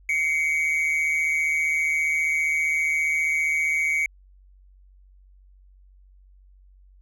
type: tone pair together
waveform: triangle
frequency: 2104 / 2259 Hz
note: C7 / C#7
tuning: +9 / +32 cents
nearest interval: minor second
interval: 123 cents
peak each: -25 / -20 dBFS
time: 0.09-4.06 s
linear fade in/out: 2 ms
effects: added 47 Hz sine -50 dBFS peak until 7.01 s